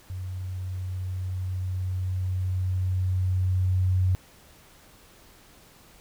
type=tone with level ramp; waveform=sine; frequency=92.5 Hz; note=F#2; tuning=in tune; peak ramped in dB=-31 to -19 dBFS; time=0.1-4.15 s; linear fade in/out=0 ms; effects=pink hiss -54 dBFS RMS until 6 s